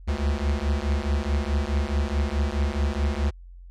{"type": "beating tone pair", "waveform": "square", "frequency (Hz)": [69.3, 74], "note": ["C#2", "D2"], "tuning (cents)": [0, 14], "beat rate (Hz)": 4.7, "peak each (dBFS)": [-26, -26], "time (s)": [0.07, 3.31], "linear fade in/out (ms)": 20, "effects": ["added 44 Hz sine -41 dBFS peak until 3.7 s", "low-pass 6000 Hz 12 dB/octave"]}